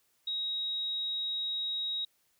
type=tone; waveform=sine; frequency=3800 Hz; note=A#7; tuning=33 cents sharp; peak=-31 dBFS; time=0.27-2.05 s; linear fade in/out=5 ms; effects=white hiss -72 dBFS RMS until 2.39 s